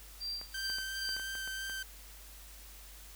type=tone with tremolo; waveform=sine; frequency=4716 Hz; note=D8; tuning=6 cents sharp; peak=-35 dBFS; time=0.2-1.18 s; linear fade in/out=20 ms; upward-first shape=sine; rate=2.5 Hz; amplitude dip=95%
type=clicks; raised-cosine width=0.5 ms; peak=-33 dBFS; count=9; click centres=0.414 / 0.7 / 0.785 / 1.091 / 1.166 / 1.197 / 1.353 / 1.476 / 1.697 s
type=tone with vibrato; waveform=sawtooth; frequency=1558 Hz; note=G6; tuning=11 cents flat; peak=-34 dBFS; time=0.54-1.83 s; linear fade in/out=5 ms; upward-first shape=triangle; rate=2.9 Hz; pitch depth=13 cents each way
effects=added 50 Hz sine -52 dBFS peak until 3.15 s + white hiss -54 dBFS RMS until 3.15 s